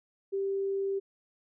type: tone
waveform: sine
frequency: 392 Hz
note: G4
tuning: in tune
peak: -28 dBFS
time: 0.32-1 s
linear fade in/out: 20 ms
effects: none